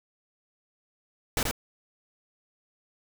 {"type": "noise with echo", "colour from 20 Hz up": "pink", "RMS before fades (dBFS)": -26, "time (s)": [1.37, 1.43], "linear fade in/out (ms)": 2, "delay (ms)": 82, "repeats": 1, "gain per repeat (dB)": -3, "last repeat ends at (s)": 1.512, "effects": []}